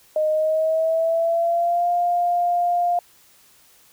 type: tone with pitch glide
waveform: sine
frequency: 618 to 701.7 Hz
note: D#5 to F5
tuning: -12 to +8 cents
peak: -17 dBFS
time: 0.16-2.99 s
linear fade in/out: 2 ms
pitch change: +220 cents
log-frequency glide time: 0.29-1.89 s
effects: white hiss -54 dBFS RMS until 3.92 s